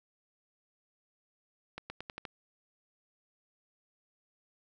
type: accelerating click train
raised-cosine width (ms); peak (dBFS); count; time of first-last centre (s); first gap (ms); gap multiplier
0.3; -24; 6; 1.78-2.252; 120; 0.88
effects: none